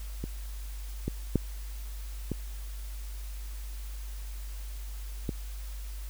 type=clicks; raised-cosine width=3 ms; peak=-21 / -17 / -10 / -17 / -17 dBFS; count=5; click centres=0.24 / 1.08 / 1.357 / 2.317 / 5.292 s; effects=added 50 Hz sine -36 dBFS peak until 6.09 s + white hiss -51 dBFS RMS until 6.09 s